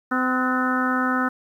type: harmonic tone with a mistuned harmonic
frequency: 256 Hz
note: C4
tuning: 38 cents flat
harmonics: 1 / 2 / 3 / 4 / 5 / 6 / 7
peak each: -23 / -32 / -31 / -31 / -25 / -26 / -33 dBFS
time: 0.11-1.29 s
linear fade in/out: 10 ms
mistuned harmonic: 6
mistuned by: -54 cents
effects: 9-bit